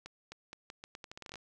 accelerating click train, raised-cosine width 0.2 ms, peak -28 dBFS, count 15, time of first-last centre 0.06-1.357 s, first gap 260 ms, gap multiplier 0.81, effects none

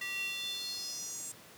square tone with high-pass filter sweep, 389.7 Hz, G4, 10 cents flat, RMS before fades -39 dBFS, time 0.01-1.32 s, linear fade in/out 5 ms, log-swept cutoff 2200 to 7800 Hz, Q 6, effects pink hiss -54 dBFS RMS until 1.57 s + high-pass 150 Hz 12 dB/octave

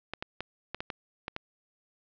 clicks, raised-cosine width 0.3 ms, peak -18 dBFS, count 8, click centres 0.136 / 0.225 / 0.406 / 0.746 / 0.805 / 0.902 / 1.281 / 1.364 s, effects low-pass 5000 Hz 12 dB/octave

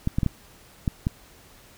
clicks, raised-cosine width 5 ms, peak -10 dBFS, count 6, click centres 0.074 / 0.185 / 0.232 / 0.263 / 0.878 / 1.069 s, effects pink hiss -52 dBFS RMS until 1.77 s

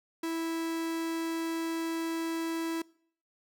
45% pulse tone, 328.6 Hz, E4, 5 cents flat, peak -31 dBFS, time 0.23-2.82 s, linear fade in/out 5 ms, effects noise-tail reverb RT60 0.6 s tail -24 dB re dry

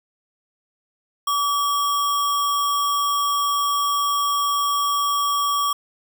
sine tone with sample-and-hold, 1149 Hz, D6, 38 cents flat, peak -18 dBFS, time 1.27-5.73 s, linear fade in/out 5 ms, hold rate 4410 Hz, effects none

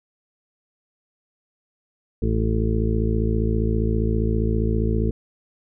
harmonic tone, 55 Hz, A1, in tune, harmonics 1 / 2 / 3 / 4 / 6 / 7 / 8, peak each -22 / -24 / -31 / -26 / -30 / -31 / -29 dBFS, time 2.22-5.11 s, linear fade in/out 5 ms, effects none

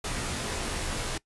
pink noise with comb filter, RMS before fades -32 dBFS, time 0.04-1.18 s, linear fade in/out 5 ms, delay 20 ms, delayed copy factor -0.75, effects noise-tail reverb RT60 0.1 s tail -21 dB re dry + resampled to 24000 Hz

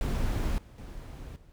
brown noise with level steps, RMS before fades -29 / -49 / -42 / -55 dBFS, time 0.01-1.52 s, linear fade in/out 0 ms, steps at 0.58 / 0.78 / 1.36 s, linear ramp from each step 2 ms, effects none

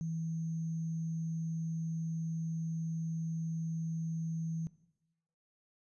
sine tone with sample-and-hold, 163.1 Hz, E3, 18 cents flat, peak -34 dBFS, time 0.01-4.67 s, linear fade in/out 0 ms, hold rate 6300 Hz, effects noise-tail reverb RT60 0.9 s tail -18 dB re dry + resampled to 24000 Hz

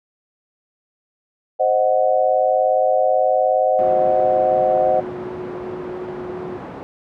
sine chord, C diminished, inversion none, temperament equal, 523.3 / 622.3 / 740 Hz, C5 / Eb5 / Gb5, 0 / 0 / 0 cents, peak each -18 dBFS, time 1.59-5.01 s, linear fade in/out 20 ms
pink band-pass noise, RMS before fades -33 dBFS, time 3.79-6.83 s, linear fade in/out 0 ms, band 160 to 970 Hz, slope 12 dB/octave
sine tone with vibrato, 363.9 Hz, F#4, 29 cents flat, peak -28 dBFS, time 3.81-6.57 s, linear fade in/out 0 ms, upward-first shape sine, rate 2.8 Hz, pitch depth 10 cents each way
effects none

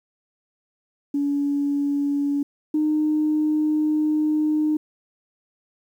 sine tone pair in turn, 284.8 / 305.7 Hz, C#4 / D#4, +47 / -30 cents, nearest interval minor second, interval 123 cents, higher second, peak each -19 / -17 dBFS, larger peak second, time 1.14-2.43 / 2.74-4.77 s, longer second, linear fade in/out 5 ms, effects tanh soft clip ceiling -13 dBFS + 9-bit

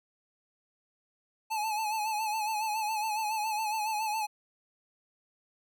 square tone with vibrato, 862 Hz, A5, 36 cents flat, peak -30 dBFS, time 1.5-4.27 s, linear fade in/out 20 ms, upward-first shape sine, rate 7.2 Hz, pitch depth 58 cents each way, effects none

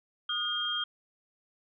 sine tone cluster, 1235 / 1435 / 3210 Hz, D#6 / F6 / G7, -13 / +47 / +40 cents, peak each -38 / -37 / -30 dBFS, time 0.29-0.84 s, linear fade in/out 5 ms, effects none

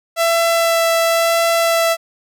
sawtooth tone with vibrato, 667 Hz, E5, 20 cents sharp, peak -9 dBFS, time 0.16-1.97 s, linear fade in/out 50 ms, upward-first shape sine, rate 0.96 Hz, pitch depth 9 cents each way, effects none

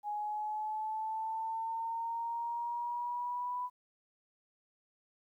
sine linear sweep, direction up, 830.6 to 993 Hz, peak -34 dBFS, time 0.03-3.7 s, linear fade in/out 50 ms, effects 12-bit

